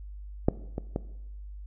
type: clicks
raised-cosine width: 2 ms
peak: -7 / -18 / -15 dBFS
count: 3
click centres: 0.485 / 0.781 / 0.961 s
effects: noise-tail reverb RT60 0.9 s tail -17 dB re dry + added 50 Hz sine -39 dBFS peak until 1.66 s